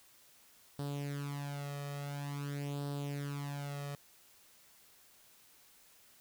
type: tone with flanger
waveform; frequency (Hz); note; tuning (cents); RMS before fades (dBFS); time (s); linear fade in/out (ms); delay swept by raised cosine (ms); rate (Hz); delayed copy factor
sawtooth; 142.7; D3; -49; -40; 0.79-3.95; 0; 0.22 to 1.62; 0.48; +0.75
effects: white hiss -63 dBFS RMS until 6.2 s